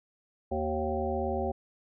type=harmonic tone with a mistuned harmonic; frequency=77.78 Hz; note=D#2; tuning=in tune; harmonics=1 / 3 / 5 / 7 / 9 / 10; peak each=-35 / -36 / -34 / -34 / -37 / -36 dBFS; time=0.51-1.52 s; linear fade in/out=10 ms; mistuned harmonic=5; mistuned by=-36 cents; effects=none